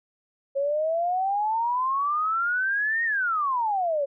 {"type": "exponential two-way sweep", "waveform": "sine", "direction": "up then down", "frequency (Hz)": [544, 1877, 544], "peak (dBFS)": -22, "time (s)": [0.55, 4.06], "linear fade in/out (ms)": 20, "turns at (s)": 3.04, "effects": []}